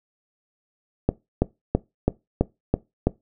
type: click train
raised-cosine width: 2 ms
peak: -4 dBFS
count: 7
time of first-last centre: 1.09-3.07 s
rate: 3.03 Hz
effects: noise-tail reverb RT60 0.2 s tail -20 dB re dry